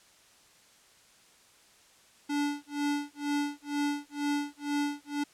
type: tone with tremolo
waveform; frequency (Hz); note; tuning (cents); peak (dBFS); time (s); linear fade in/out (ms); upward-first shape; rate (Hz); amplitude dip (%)
square; 289.7; D4; -24; -27; 2.29-5.24; 10; sine; 2.1; 100
effects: white hiss -60 dBFS RMS until 5.33 s + low-pass 9000 Hz 12 dB/octave